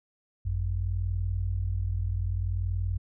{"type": "tone pair together", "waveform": "sine", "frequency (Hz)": [51.91, 92.5], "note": ["G#1", "F#2"], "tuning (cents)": [0, 0], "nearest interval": "minor seventh", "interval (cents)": 1000, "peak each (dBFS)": [-30, -28], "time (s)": [0.45, 2.98], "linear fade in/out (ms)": 10, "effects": []}